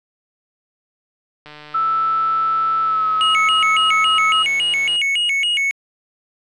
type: click train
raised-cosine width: 0.3 ms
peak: -22 dBFS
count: 526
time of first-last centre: 1.46-4.96 s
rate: 150 Hz
type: tone with pitch glide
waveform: sine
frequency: 1318.5 to 1284.7 Hz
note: E6 to E6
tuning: 0 to -45 cents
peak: -15 dBFS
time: 1.74-4.43 s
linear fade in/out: 10 ms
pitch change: -45 cents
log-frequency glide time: 2.82-3.08 s
type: tone with vibrato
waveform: triangle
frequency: 2523 Hz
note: D#7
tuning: 23 cents sharp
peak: -14 dBFS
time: 3.21-5.71 s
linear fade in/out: 0 ms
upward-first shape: square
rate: 3.6 Hz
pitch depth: 230 cents each way
effects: resampled to 24000 Hz